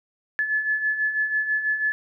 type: beating tone pair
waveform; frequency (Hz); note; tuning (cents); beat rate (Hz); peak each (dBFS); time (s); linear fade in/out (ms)
sine; 1719 / 1725.1; A6 / A6; -41 / -35; 6.1; -29 / -22; 0.39-1.92; 0
effects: none